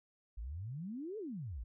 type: exponential two-way sweep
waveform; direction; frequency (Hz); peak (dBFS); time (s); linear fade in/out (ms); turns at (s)
sine; up then down; 49.56 to 455.2 to 49.56; -40; 0.37-1.64; 10; 1.18
effects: none